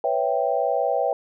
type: chord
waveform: sine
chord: C# half-diminished seventh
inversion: third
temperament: equal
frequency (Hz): 493.9 / 554.4 / 659.3 / 784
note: B4 / C#5 / E5 / G5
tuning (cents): 0 / 0 / 0 / 0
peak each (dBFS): -26 / -25 / -25 / -25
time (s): 0.04-1.13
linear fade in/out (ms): 2
effects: none